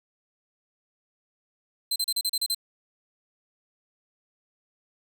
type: tone bursts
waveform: sawtooth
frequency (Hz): 4100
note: C8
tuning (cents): -36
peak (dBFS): -21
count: 8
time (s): 1.91-2.547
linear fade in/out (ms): 5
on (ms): 49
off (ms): 35
effects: none

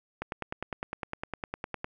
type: click train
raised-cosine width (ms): 0.5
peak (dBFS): -18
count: 17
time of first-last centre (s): 0.22-1.844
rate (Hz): 9.85
effects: none

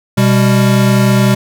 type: tone pair together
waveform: square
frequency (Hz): 125.5 / 199.22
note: B2 / G3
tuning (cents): +28 / +28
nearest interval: minor sixth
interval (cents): 800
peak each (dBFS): -11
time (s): 0.17-1.35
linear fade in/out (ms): 10
effects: none

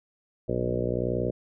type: harmonic tone with a mistuned harmonic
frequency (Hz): 61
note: B1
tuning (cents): -21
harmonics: 1 / 2 / 3 / 4 / 5 / 6 / 7 / 8 / 9 / 10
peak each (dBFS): -37 / -32 / -35 / -35 / -38 / -32 / -35 / -32 / -35 / -36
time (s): 0.48-1.31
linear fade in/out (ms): 10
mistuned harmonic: 2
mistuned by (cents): -30
effects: none

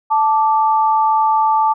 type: tone pair together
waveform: sine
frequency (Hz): 878 / 1172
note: A5 / D6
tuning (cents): -4 / -4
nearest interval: perfect fourth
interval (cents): 500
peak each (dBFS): -12 / -18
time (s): 0.1-1.74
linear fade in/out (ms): 20
effects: none

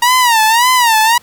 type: tone with vibrato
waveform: sawtooth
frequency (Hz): 941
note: A#5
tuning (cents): +16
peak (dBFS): -4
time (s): 0.02-1.18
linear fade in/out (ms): 5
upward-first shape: sine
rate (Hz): 1.8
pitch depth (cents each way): 140
effects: pink hiss -45 dBFS RMS until 1.22 s

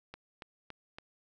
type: click train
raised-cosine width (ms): 0.3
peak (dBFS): -28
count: 4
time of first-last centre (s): 0.14-0.985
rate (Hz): 3.55
effects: none

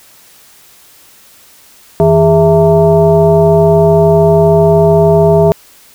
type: tone with frequency modulation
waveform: sine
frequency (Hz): 410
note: G#4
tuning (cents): -22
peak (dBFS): -4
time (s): 2-5.52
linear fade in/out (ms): 0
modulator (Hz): 249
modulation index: 1.3
effects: white hiss -42 dBFS RMS until 5.94 s

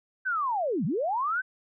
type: linear two-way sweep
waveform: sine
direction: down then up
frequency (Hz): 1568 to 137.4 to 1568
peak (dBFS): -25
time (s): 0.25-1.42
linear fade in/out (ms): 20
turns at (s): 0.85
effects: none

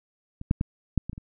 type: clicks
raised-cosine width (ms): 5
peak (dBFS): -24 / -8 / -13 / -9 / -20 / -26 / -26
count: 7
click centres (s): 0.414 / 0.511 / 0.611 / 0.977 / 1.096 / 1.131 / 1.179
effects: none

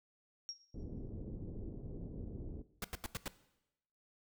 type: tone with exponential decay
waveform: sine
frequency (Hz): 5588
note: F8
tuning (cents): 0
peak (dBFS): -37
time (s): 0.49-0.62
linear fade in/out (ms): 0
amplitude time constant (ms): 28
type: low-pass noise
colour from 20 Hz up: pink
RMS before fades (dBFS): -45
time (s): 0.74-2.62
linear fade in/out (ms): 5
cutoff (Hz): 410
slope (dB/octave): 24
type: noise bursts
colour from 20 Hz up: pink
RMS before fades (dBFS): -40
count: 5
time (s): 2.82-3.28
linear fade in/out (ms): 2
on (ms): 24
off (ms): 85
effects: noise-tail reverb RT60 0.9 s tail -17 dB re dry

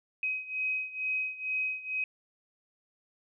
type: beating tone pair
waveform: sine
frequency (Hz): 2527 / 2529.2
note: D#7 / D#7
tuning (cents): +26 / +28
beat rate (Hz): 2.2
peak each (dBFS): -32 / -35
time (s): 0.23-2.04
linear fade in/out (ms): 2
effects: none

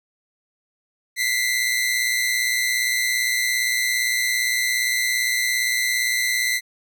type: tone pair together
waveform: sawtooth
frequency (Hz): 1975.5 / 2093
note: B6 / C7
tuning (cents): 0 / 0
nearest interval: minor second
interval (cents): 100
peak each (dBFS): -19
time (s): 1.16-6.61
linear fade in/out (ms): 50
effects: none

